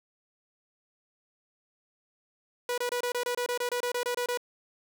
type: tone bursts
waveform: sawtooth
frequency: 488.3 Hz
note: B4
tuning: 20 cents flat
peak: -24 dBFS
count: 15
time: 2.69-4.374 s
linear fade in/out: 2 ms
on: 88 ms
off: 26 ms
effects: none